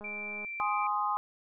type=click train; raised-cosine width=1 ms; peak=-34 dBFS; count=92; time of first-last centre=0.01-0.448 s; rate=208 Hz
type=tone; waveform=sine; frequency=2349 Hz; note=D7; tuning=in tune; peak=-36 dBFS; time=0.04-0.87 s; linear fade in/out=5 ms
type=chord; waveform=sine; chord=Ab major; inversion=none; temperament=equal; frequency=830.6 / 1046.5 / 1244.5 Hz; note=Ab5 / C6 / Eb6; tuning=0 / 0 / 0 cents; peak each=-32 dBFS; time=0.6-1.17 s; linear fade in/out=0 ms
effects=none